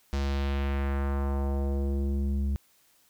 square tone with low-pass filter sweep, 69.3 Hz, C#2, in tune, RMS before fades -28 dBFS, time 0.13-2.56 s, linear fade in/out 0 ms, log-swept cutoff 5800 to 160 Hz, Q 1.4, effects white hiss -64 dBFS RMS until 3.09 s

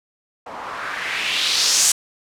blue noise with low-pass filter sweep, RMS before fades -21 dBFS, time 0.46-1.92 s, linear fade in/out 5 ms, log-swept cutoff 760 to 7800 Hz, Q 2.2, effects none

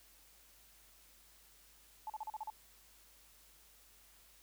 sine tone bursts, 866 Hz, A5, 28 cents flat, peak -39 dBFS, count 7, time 2.07-2.501 s, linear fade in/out 2 ms, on 29 ms, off 38 ms, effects added 50 Hz sine -70 dBFS peak until 4.42 s + white hiss -64 dBFS RMS until 4.42 s

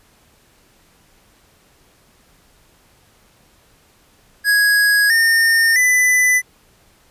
square tone with pitch steps, 1661.2 / 1822 / 1998.5 Hz, G#6 / A#6 / B6, 0 / -40 / +20 cents, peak -12 dBFS, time 4.44-6.42 s, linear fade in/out 50 ms, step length 660 ms, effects pink hiss -54 dBFS RMS until 7.1 s + resampled to 32000 Hz

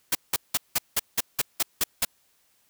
white noise bursts, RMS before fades -23 dBFS, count 10, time 0.12-2.05 s, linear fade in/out 5 ms, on 31 ms, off 180 ms, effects white hiss -66 dBFS RMS until 2.69 s

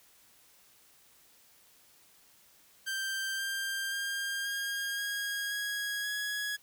sawtooth tone with pitch steps, 1571 / 1587.4 / 1604 / 1620.8 / 1637.7 / 1654.8 / 1672.1 Hz, G6 / G6 / G6 / G#6 / G#6 / G#6 / G#6, +3 / +21 / +39 / -43 / -25 / -7 / +11 cents, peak -29 dBFS, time 2.86-6.57 s, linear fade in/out 20 ms, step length 530 ms, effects white hiss -62 dBFS RMS until 6.62 s

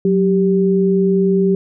sine tone pair together, 185 / 391.1 Hz, F#3 / G4, 0 / -4 cents, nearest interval octave + minor second, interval 1296 cents, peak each -14 dBFS, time 0.05-1.55 s, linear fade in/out 2 ms, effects none

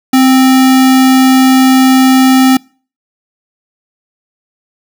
sine tone with sample-and-hold, 260.6 Hz, C4, 7 cents flat, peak -3 dBFS, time 0.13-2.57 s, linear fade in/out 5 ms, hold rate 1050 Hz, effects noise-tail reverb RT60 0.4 s tail -26 dB re dry

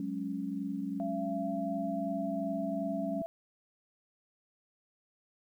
sine chord, F# suspended second, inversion none, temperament equal, 185 / 207.7 / 277.2 Hz, F#3 / G#3 / C#4, 0 / 0 / 0 cents, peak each -39 / -38 / -36 dBFS, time 0-3.22 s, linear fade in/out 2 ms
sine tone with pitch glide, 676 to 665.9 Hz, E5 to E5, +43 to +17 cents, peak -35 dBFS, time 1-3.26 s, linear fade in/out 0 ms, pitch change -26 cents, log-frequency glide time 1.9-2.57 s
effects 11-bit

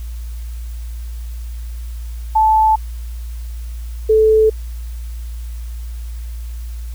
sine tone pair in turn, 873 / 436.5 Hz, A5 / A4, -14 / -14 cents, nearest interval octave, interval 1200 cents, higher first, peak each -9 / -8 dBFS, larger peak second, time 2.35-2.76 / 4.09-4.5 s, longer neither, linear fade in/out 10 ms, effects added 58 Hz sine -24 dBFS peak until 6.94 s + white hiss -46 dBFS RMS until 6.94 s

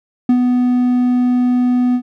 triangle tone with ADSR envelope, 247.9 Hz, B3, 7 cents sharp, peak -5 dBFS, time 0.29-2.02 s, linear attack 4 ms, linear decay 73 ms, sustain -4 dB, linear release 72 ms, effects none

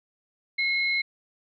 sine tone pair together, 2163 / 4068 Hz, C#7 / C8, -43 / -50 cents, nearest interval major seventh, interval 1093 cents, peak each -23 / -31 dBFS, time 0.58-1.02 s, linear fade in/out 10 ms, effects none

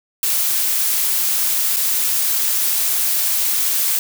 blue noise with dropouts, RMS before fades -18 dBFS, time 0.23-3.99 s, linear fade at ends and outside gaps 1 ms, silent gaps 1.762-1.767 s, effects none

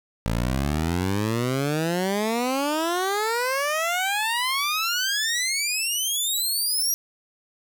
15% pulse exponential sweep, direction up, 53.9 to 5800 Hz, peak -16 dBFS, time 0.26-6.94 s, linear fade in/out 0 ms, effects none

